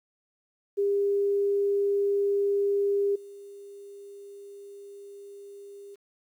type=tone with level steps; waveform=sine; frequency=401.7 Hz; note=G4; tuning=42 cents sharp; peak=-22 / -42 dBFS; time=0.77-5.96 s; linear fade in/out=20 ms; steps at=3.15 s; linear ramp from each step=10 ms; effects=10-bit